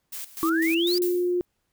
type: noise with tremolo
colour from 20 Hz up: blue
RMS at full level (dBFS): -35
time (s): 0.12-0.99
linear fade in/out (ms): 10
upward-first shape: square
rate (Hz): 4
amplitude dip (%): 80
type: exponential sweep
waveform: sine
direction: up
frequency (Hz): 1108.7 to 4962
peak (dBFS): -25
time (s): 0.43-0.98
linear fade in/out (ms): 0
type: tone with pitch glide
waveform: sine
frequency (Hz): 326.2 to 355.7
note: E4 to F4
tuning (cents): -18 to +32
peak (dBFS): -21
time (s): 0.43-1.41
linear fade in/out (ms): 0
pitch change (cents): +150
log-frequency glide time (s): 0.71-0.93
type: noise with exponential decay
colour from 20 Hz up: violet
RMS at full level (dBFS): -30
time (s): 1.02-1.45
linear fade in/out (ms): 0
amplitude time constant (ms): 93
effects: pink hiss -75 dBFS RMS until 1.72 s